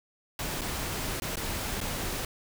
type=noise with dropouts; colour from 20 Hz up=pink; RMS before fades=-33 dBFS; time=0.39-2.25 s; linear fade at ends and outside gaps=2 ms; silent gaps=0.611-0.616 / 1.2-1.22 / 1.357-1.369 / 1.805-1.812 s; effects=none